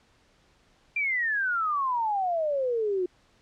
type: exponential sweep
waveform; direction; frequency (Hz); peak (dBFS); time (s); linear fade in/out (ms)
sine; down; 2400 to 353.1; -24; 0.96-3.06; 5
effects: pink hiss -63 dBFS RMS until 3.41 s + low-pass 6000 Hz 12 dB/octave